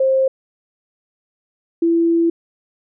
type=tone pair in turn; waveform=sine; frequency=530 / 334.8 Hz; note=C5 / E4; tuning=+22 / +27 cents; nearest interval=minor sixth; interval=795 cents; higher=first; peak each=-12 dBFS; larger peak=neither; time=0-0.28 / 1.82-2.3 s; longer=second; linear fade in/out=5 ms; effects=none